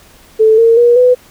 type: tone with pitch steps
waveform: sine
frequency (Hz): 438.8 / 458 / 478 / 498.8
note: A4 / A#4 / A#4 / B4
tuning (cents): -5 / -31 / +43 / +17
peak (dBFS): -4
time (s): 0.39-1.15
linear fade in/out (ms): 20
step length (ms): 190
effects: pink hiss -43 dBFS RMS until 1.3 s